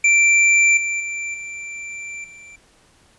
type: tone with level steps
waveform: square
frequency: 2349 Hz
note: D7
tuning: in tune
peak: -12 / -21 / -25 / -30 / -40 dBFS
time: 0.04-2.56 s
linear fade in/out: 5 ms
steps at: 0.77 / 1 / 1.34 / 2.24 s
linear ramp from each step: 2 ms
effects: pink hiss -55 dBFS RMS until 3.18 s + resampled to 24000 Hz